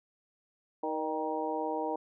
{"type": "harmonic tone with a mistuned harmonic", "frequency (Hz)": 157.3, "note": "D#3", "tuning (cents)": 19, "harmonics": [2, 3, 4, 5, 6], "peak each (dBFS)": [-37, -36, -38, -37, -37], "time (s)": [0.83, 1.96], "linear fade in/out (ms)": 5, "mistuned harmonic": 4, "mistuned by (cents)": -47, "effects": []}